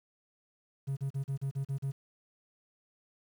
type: tone bursts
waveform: triangle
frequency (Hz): 136.8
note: C#3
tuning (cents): -23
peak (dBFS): -28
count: 8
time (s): 0.87-1.921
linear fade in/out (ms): 20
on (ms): 99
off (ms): 37
effects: tanh soft clip ceiling -24 dBFS + 10-bit